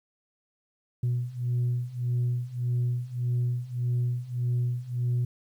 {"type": "beating tone pair", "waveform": "sine", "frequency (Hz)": [121.3, 123], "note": ["B2", "B2"], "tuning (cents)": [-31, -7], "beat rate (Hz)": 1.7, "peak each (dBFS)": [-28, -26], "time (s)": [1.03, 5.25], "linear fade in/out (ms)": 5, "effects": ["tanh soft clip ceiling -21 dBFS", "10-bit"]}